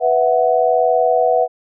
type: chord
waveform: sine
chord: B suspended fourth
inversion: none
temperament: equal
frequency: 493.9 / 659.3 / 740 Hz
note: B4 / E5 / F#5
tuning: 0 / 0 / 0 cents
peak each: -16 dBFS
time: 0-1.48 s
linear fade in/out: 50 ms
effects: none